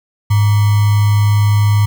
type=tone with sample-and-hold; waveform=sine; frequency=103.83 Hz; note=G#2; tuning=in tune; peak=-8 dBFS; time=0.3-1.86 s; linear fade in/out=10 ms; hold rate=1050 Hz; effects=none